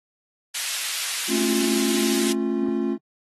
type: high-pass noise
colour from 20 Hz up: pink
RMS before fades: -28 dBFS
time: 0.54-2.33 s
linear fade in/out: 10 ms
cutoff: 2300 Hz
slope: 12 dB/octave
type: chord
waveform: triangle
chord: A augmented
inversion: none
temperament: equal with one note detuned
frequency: 220 / 272.4 / 349.2 Hz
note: A3 / C#4 / E#4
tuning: 0 / -30 / 0 cents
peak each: -24 dBFS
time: 1.28-2.98 s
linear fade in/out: 50 ms
effects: AAC 32 kbps